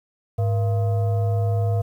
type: tone with frequency modulation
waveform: sine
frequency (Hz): 104.3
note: G#2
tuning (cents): +8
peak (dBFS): -18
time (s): 0.38-1.82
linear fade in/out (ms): 10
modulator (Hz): 579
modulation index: 0.49
effects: 9-bit